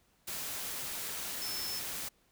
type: tone in noise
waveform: sine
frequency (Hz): 5280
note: E8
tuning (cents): +2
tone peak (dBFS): -38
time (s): 1.41-1.8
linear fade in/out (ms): 10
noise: white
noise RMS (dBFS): -39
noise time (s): 0.27-2.09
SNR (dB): -2
effects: pink hiss -70 dBFS RMS until 2.31 s

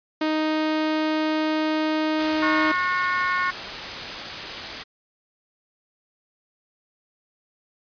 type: tone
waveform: sawtooth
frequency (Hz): 311.1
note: D#4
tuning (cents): 0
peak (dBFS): -17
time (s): 0.21-2.72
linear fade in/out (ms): 5
type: noise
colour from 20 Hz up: white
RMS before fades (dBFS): -31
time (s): 2.18-4.84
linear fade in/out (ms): 20
type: harmonic tone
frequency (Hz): 362.7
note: F#4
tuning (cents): -34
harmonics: 3 / 4 / 5 / 6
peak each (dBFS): -24 / -26 / -28 / -30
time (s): 2.42-3.51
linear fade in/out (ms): 10
effects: resampled to 11025 Hz

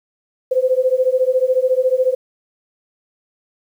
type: beating tone pair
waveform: sine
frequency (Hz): 507 / 521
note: B4 / C5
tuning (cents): +45 / -7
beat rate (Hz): 14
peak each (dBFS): -16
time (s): 0.51-2.15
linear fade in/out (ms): 10
effects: 8-bit

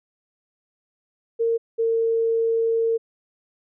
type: tone pair in turn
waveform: sine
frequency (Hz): 459.4 / 455.4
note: A#4 / A#4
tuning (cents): -25 / -40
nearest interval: unison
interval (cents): 15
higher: first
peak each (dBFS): -18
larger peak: neither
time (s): 1.39-1.58 / 1.78-2.98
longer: second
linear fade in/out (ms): 20
effects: none

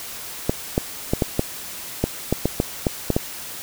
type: clicks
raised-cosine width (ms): 2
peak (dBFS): -4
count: 12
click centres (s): 0.495 / 0.779 / 1.135 / 1.222 / 1.394 / 2.04 / 2.326 / 2.456 / 2.601 / 2.868 / 3.103 / 3.165
effects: white hiss -34 dBFS RMS until 3.62 s

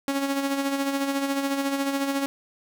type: tone with tremolo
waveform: sawtooth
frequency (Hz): 276.3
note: C#4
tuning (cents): -6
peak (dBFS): -18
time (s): 0.08-2.26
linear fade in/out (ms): 0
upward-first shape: sine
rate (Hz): 14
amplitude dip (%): 50
effects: none

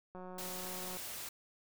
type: click train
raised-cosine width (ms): 1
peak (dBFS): -35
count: 151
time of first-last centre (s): 0.15-0.97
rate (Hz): 183
type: noise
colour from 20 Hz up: white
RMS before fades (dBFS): -44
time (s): 0.38-1.29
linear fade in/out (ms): 5
effects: none

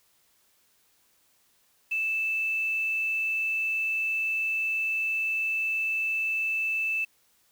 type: tone with quantisation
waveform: sine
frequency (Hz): 2637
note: E7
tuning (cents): 0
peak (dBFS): -25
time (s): 1.91-7.05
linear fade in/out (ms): 10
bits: 8
effects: white hiss -66 dBFS RMS until 7.51 s

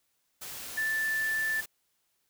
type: tone in noise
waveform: sine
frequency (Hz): 1760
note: A6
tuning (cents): 0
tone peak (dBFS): -27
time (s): 0.77-1.61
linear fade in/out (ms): 10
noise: white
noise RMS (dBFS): -41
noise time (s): 0.41-1.66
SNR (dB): +11
effects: white hiss -75 dBFS RMS until 2.29 s

